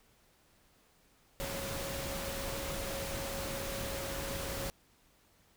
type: tone in noise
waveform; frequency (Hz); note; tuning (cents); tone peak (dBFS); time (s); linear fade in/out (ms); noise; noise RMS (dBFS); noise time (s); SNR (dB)
sine; 549; C#5; -17; -42; 1.4-4.7; 0; pink; -39; 1.4-4.7; -6
effects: pink hiss -67 dBFS RMS until 5.56 s